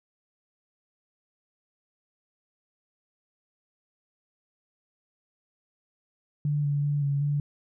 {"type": "tone with pitch steps", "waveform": "sine", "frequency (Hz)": [146.9, 143.8, 145.2, 141.1, 145], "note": ["D3", "D3", "D3", "C#3", "D3"], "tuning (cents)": [1, -36, -19, 31, -22], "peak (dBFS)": -23, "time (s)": [6.45, 7.4], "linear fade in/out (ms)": 2, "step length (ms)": 190, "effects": []}